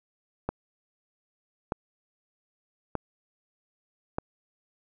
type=click train; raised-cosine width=1 ms; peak=-14 dBFS; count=4; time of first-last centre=0.49-4.185 s; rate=0.812 Hz; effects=none